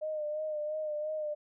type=tone with vibrato; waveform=sine; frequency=610 Hz; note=D#5; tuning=34 cents flat; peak=-32 dBFS; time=0.01-1.35 s; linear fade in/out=20 ms; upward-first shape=sine; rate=2.9 Hz; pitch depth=37 cents each way; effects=none